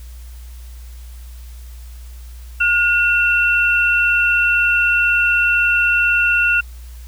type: tone pair together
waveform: sine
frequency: 1435 / 2709 Hz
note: F6 / E7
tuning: +47 / +47 cents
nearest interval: major seventh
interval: 1100 cents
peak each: -15 dBFS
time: 2.6-6.61 s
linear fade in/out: 10 ms
effects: added 60 Hz sine -32 dBFS peak until 7.07 s + white hiss -48 dBFS RMS until 7.07 s